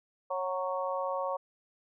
harmonic tone with a mistuned harmonic, 185 Hz, F#3, in tune, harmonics 3 / 4 / 5 / 6, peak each -33 / -39 / -37 / -36 dBFS, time 0.3-1.37 s, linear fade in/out 10 ms, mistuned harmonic 3, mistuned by -16 cents, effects none

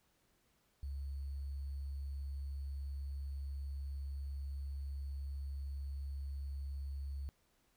sine tone with sample-and-hold, 69.3 Hz, C#2, in tune, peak -39 dBFS, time 0.83-7.29 s, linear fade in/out 0 ms, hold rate 4410 Hz, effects pink hiss -75 dBFS RMS until 7.76 s

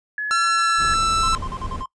sine tone, 1700 Hz, G#6, 40 cents sharp, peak -22 dBFS, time 0.18-0.94 s, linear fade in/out 2 ms
45% pulse tone with pitch glide, 1353 to 1325.9 Hz, E6 to E6, +45 to +10 cents, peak -17 dBFS, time 0.31-1.35 s, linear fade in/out 0 ms, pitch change -35 cents, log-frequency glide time 0.46-1.11 s
brown noise, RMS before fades -29 dBFS, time 0.77-1.85 s, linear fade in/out 50 ms
triangle tone bursts, 1046.5 Hz, C6, in tune, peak -26 dBFS, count 7, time 1.23-1.858 s, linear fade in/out 2 ms, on 52 ms, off 44 ms
effects noise-tail reverb RT60 0.1 s tail -21 dB re dry + resampled to 22050 Hz

